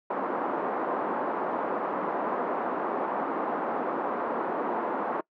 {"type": "band-pass noise", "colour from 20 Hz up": "white", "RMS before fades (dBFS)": -30, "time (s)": [0.1, 5.21], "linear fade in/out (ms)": 5, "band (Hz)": [240, 1100], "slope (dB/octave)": 24, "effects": ["noise-tail reverb RT60 0.1 s tail -23 dB re dry"]}